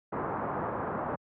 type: low-pass noise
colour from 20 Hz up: white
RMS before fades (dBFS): -33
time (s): 0.12-1.16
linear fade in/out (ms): 10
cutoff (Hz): 1200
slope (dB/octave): 24
effects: high-pass 100 Hz 12 dB/octave + low-pass 2000 Hz 12 dB/octave